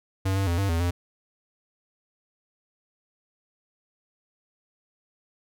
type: tone with pitch steps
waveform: square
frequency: 95.9 / 97.7 / 85.7 / 98.4 / 83.2 / 87.5 Hz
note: G2 / G2 / F2 / G2 / E2 / F2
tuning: -37 / -5 / -32 / +7 / +17 / +4 cents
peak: -23 dBFS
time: 0.25-0.91 s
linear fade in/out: 10 ms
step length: 110 ms
effects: none